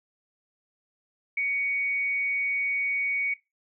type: tone with frequency modulation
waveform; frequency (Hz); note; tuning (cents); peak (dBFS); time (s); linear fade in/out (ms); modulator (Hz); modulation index
sine; 2240; C#7; +18; -24; 1.37-3.34; 5; 187; 0.24
effects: noise-tail reverb RT60 0.2 s tail -17 dB re dry